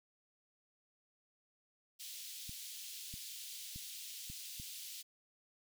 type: high-pass noise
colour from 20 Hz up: pink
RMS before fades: -48 dBFS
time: 1.99-5.03 s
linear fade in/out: 20 ms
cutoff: 3100 Hz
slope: 24 dB/octave
type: clicks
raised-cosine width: 5 ms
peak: -37 dBFS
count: 5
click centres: 2.494 / 3.14 / 3.76 / 4.3 / 4.599 s
effects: none